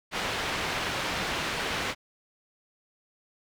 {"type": "low-pass noise", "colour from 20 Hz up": "white", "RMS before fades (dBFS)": -31, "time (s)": [0.11, 1.95], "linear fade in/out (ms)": 50, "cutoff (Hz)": 2800, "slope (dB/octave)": 12, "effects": []}